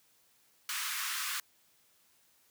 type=high-pass noise; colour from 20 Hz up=pink; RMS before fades=-36 dBFS; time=0.69-1.4 s; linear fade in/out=2 ms; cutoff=1100 Hz; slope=48 dB/octave; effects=white hiss -68 dBFS RMS until 2.5 s + high-pass 60 Hz 12 dB/octave

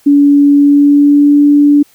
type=tone with pitch glide; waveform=sine; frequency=285.7 to 290 Hz; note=D4 to D4; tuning=-48 to -22 cents; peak=-3 dBFS; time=0.06-1.83 s; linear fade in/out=10 ms; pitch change=+26 cents; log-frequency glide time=0.55-1.43 s; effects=white hiss -48 dBFS RMS until 1.94 s

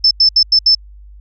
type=tone bursts at uneven times; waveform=sine; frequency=5274 Hz; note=E8; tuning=in tune; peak=-6 dBFS; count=5; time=0.04-0.11 / 0.2-0.29 / 0.36-0.43 / 0.52-0.59 / 0.66-0.75 s; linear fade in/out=5 ms; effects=added 50 Hz sine -35 dBFS peak until 1.2 s

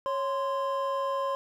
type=tone pair together; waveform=triangle; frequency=550.6 / 1041 Hz; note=C#5 / C6; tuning=-12 / -9 cents; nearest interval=major seventh; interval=1103 cents; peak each=-28 dBFS; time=0.06-1.35 s; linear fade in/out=0 ms; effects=none

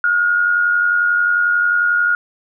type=tone with amplitude modulation; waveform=sine; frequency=1430 Hz; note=F6; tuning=41 cents sharp; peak=-10 dBFS; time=0.04-2.15 s; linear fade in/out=2 ms; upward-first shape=sine; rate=91.2 Hz; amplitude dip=50%; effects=none

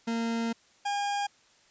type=tone pair in turn; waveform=40% pulse; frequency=230 / 811.1 Hz; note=A#3 / G#5; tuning=-23 / -41 cents; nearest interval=octave + minor seventh; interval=2182 cents; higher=second; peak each=-27 dBFS; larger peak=neither; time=0.07-0.53 / 0.85-1.27 s; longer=first; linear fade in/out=10 ms; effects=white hiss -62 dBFS RMS until 1.7 s + resampled to 16000 Hz

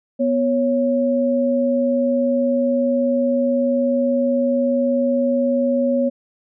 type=tone pair together; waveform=sine; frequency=246.2 / 552.7 Hz; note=B3 / C#5; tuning=-5 / -5 cents; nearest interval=octave + major second; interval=1400 cents; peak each=-18 dBFS; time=0.19-6.1 s; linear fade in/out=20 ms; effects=none

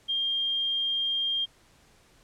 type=tone; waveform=sine; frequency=3206 Hz; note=G7; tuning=38 cents sharp; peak=-25 dBFS; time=0.08-1.46 s; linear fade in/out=20 ms; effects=pink hiss -60 dBFS RMS until 2.23 s + low-pass 10000 Hz 12 dB/octave

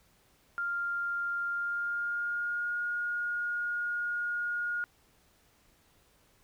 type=tone with pitch glide; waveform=sine; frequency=1396.9 to 1431.2 Hz; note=F6 to F6; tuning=0 to +42 cents; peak=-30 dBFS; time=0.58-4.84 s; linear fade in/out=0 ms; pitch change=+42 cents; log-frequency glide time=1.49-2.78 s; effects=pink hiss -66 dBFS RMS until 6.43 s

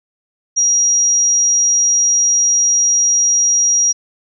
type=tone; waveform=sine; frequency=5720 Hz; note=F8; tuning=41 cents sharp; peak=-10 dBFS; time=0.56-3.93 s; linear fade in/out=20 ms; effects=none

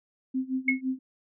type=tone with tremolo; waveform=sine; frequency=260.5 Hz; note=C4; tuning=7 cents flat; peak=-24 dBFS; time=0.34-0.99 s; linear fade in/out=10 ms; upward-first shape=sine; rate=5.9 Hz; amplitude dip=90%
type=tone with exponential decay; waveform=sine; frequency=2181 Hz; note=C#7; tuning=29 cents flat; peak=-17 dBFS; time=0.68-0.81 s; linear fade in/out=5 ms; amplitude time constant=27 ms
effects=none

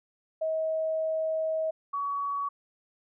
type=tone pair in turn; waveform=sine; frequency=637 / 1128.9 Hz; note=D#5 / C#6; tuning=+41 / +31 cents; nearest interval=minor seventh; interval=990 cents; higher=second; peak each=-26 / -28 dBFS; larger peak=first; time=0.41-1.71 / 1.93-2.49 s; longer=first; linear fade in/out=10 ms; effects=none

